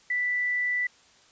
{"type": "tone with quantisation", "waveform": "sine", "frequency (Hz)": 1975.5, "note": "B6", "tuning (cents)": 0, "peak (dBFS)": -24, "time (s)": [0.1, 0.87], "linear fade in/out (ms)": 5, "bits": 9, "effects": ["white hiss -58 dBFS RMS until 1.31 s", "resampled to 16000 Hz"]}